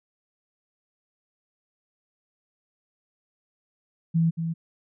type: tone with echo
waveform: sine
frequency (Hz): 164.81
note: E3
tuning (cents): 0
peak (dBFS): -18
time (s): 4.14-4.31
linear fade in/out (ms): 20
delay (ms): 230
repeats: 1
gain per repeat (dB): -7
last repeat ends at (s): 4.54
effects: none